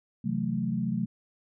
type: chord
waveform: sine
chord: F# half-diminished seventh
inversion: second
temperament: equal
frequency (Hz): 130.81 / 164.81 / 185 / 220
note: C3 / E3 / F#3 / A3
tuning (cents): 0 / 0 / 0 / 0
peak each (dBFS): -34 / -35 / -31 / -30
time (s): 0.24-1.06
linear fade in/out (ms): 10
effects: none